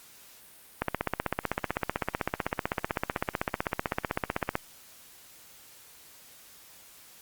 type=click train; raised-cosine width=0.5 ms; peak=-11 dBFS; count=60; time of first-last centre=0.82-4.554 s; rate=15.8 Hz; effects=white hiss -53 dBFS RMS until 7.21 s + Opus 48 kbps